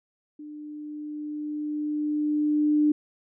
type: tone with level ramp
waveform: sine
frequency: 299.4 Hz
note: D4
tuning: 33 cents sharp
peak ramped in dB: -38 to -17 dBFS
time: 0.39-2.92 s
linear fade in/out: 5 ms
effects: none